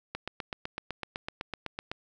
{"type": "click train", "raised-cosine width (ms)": 0.3, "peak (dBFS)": -18, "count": 15, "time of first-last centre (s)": [0.15, 1.915], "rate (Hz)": 7.93, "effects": []}